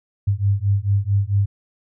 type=beating tone pair; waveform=sine; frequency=97.9 / 102.4 Hz; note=G2 / G#2; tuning=-2 / -24 cents; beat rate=4.5 Hz; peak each=-19 dBFS; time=0.27-1.46 s; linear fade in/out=10 ms; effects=none